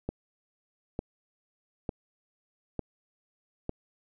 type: click train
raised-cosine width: 2 ms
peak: -18 dBFS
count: 5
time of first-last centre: 0.09-3.694 s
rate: 1.11 Hz
effects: none